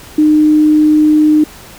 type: tone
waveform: sine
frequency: 305.1 Hz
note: D#4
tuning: 34 cents flat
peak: -5 dBFS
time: 0.18-1.44 s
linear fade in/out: 5 ms
effects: pink hiss -35 dBFS RMS until 1.78 s